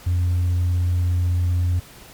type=tone with tanh clipping; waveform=triangle; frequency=88.4 Hz; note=F2; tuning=22 cents sharp; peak=-17 dBFS; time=0.06-1.8 s; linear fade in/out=10 ms; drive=6 dB; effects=pink hiss -44 dBFS RMS until 2.13 s + MP3 96 kbps